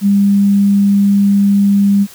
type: tone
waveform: sine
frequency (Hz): 200.3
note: G3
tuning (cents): +38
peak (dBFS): -7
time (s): 0.01-2.07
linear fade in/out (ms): 50
effects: white hiss -38 dBFS RMS until 2.14 s